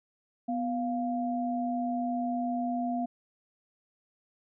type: tone pair together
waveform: sine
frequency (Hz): 247 / 698.5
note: B3 / F5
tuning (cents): 0 / 0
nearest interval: octave + tritone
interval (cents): 1800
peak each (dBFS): -30 / -32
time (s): 0.48-3.06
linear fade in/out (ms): 10
effects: none